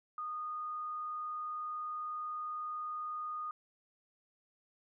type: tone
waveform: sine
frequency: 1231 Hz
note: D#6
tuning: 19 cents flat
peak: -37 dBFS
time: 0.18-3.51 s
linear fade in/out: 2 ms
effects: none